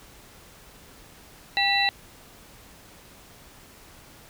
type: tone cluster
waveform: sine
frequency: 797 / 1956 / 2693 / 3970 Hz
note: G5 / B6 / E7 / B7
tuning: +28 / -17 / +36 / +8 cents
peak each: -26 / -25 / -27 / -24 dBFS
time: 1.57-1.89 s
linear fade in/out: 0 ms
effects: pink hiss -50 dBFS RMS until 4.29 s